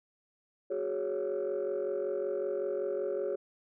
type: chord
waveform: sine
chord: F# suspended second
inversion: none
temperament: equal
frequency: 370 / 415.3 / 554.4 Hz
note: F#4 / G#4 / C#5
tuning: 0 / 0 / 0 cents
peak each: -34 / -33 / -33 dBFS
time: 0.7-3.36 s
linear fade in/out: 10 ms
effects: tanh soft clip ceiling -26 dBFS